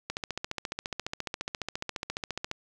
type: click train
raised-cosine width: 0.2 ms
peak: -15 dBFS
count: 36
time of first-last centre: 0.1-2.514 s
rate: 14.5 Hz
effects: none